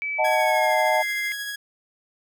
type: tone with pitch glide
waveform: sine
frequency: 2300 to 2085 Hz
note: D7 to C7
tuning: -37 to -7 cents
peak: -25 dBFS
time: 0.02-1.32 s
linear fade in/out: 0 ms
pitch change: -170 cents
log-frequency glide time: 0.28-0.76 s
type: chord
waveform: sine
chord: D# diminished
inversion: none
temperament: equal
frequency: 622.3 / 740 / 880 Hz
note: D#5 / F#5 / A5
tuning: 0 / 0 / 0 cents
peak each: -22 / -24 / -23 dBFS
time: 0.18-1.03 s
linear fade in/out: 20 ms
type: tone with tremolo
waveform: sawtooth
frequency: 1661.2 Hz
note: G#6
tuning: in tune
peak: -24 dBFS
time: 0.24-1.56 s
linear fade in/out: 10 ms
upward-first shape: triangle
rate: 13 Hz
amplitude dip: 35%
effects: none